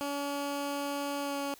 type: tone with pitch glide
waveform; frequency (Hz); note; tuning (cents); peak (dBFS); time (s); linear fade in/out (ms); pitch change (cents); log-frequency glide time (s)
15% pulse; 283.9 to 281.1; C#4 to C#4; +41 to +24; -26; 0.01-1.54; 0; -17; 1.21-1.37
effects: white hiss -56 dBFS RMS until 1.59 s